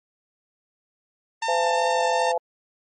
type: tone with vibrato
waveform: sawtooth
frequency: 900 Hz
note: A5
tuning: 39 cents sharp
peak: -20 dBFS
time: 1.42-2.32 s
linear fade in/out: 5 ms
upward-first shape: triangle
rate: 2.7 Hz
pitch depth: 12 cents each way
type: harmonic tone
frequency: 170 Hz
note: F3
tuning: 46 cents flat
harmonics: 3 / 4 / 5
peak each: -24 / -25 / -26 dBFS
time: 1.48-2.38 s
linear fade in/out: 5 ms
effects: low-pass 12000 Hz 12 dB/octave + MP3 32 kbps